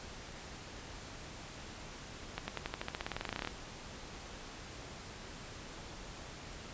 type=accelerating click train; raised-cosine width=0.3 ms; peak=-20 dBFS; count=21; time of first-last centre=2.38-3.474 s; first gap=100 ms; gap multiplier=0.93; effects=pink hiss -48 dBFS RMS until 6.73 s + resampled to 16000 Hz